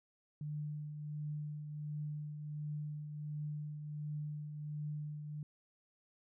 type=tone with tremolo; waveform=sine; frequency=149.6 Hz; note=D3; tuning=32 cents sharp; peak=-37 dBFS; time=0.41-5.43 s; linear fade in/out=2 ms; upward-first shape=triangle; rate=1.4 Hz; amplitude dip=50%; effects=none